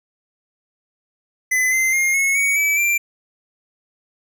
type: tone with pitch steps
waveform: square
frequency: 2020 / 2073 / 2128 / 2184 / 2241 / 2300 / 2361 Hz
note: B6 / C7 / C7 / C#7 / C#7 / D7 / D7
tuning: +39 / -17 / +29 / -26 / +18 / -37 / +9 cents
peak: -16 dBFS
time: 1.51-2.98 s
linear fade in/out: 10 ms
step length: 210 ms
effects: none